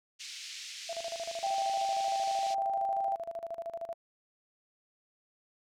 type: band-pass noise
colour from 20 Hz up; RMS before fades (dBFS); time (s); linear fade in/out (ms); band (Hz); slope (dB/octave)
white; -44; 0.19-2.55; 20; 2200 to 6200; 24
type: tone with tremolo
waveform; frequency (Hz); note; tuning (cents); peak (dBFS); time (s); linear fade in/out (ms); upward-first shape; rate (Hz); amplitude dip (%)
sine; 671; E5; +31; -34; 0.89-3.94; 5; square; 13; 80
type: tone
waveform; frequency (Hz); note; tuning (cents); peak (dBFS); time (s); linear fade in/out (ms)
sine; 784; G5; 0; -29; 1.43-3.16; 10
effects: none